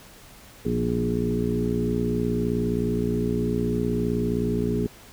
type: harmonic tone with a mistuned harmonic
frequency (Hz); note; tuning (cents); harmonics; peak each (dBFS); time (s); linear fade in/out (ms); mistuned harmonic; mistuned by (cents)
59.4; A#1; +33; 1 / 2 / 3 / 4 / 5 / 6 / 7; -33 / -30 / -29 / -27 / -33 / -32 / -28; 0.65-4.87; 5; 3; -37
effects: pink hiss -48 dBFS RMS until 5.12 s